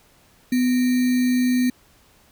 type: tone with sample-and-hold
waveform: sine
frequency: 249.9 Hz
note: B3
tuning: 21 cents sharp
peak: -16 dBFS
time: 0.52-1.7 s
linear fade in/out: 5 ms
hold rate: 2100 Hz
effects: pink hiss -56 dBFS RMS until 2.31 s